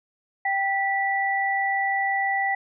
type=tone pair together; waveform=sine; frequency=784 / 1961.9 Hz; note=G5 / B6; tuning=0 / -12 cents; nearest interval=octave + major third; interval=1588 cents; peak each=-24 dBFS; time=0.45-2.55 s; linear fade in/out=5 ms; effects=none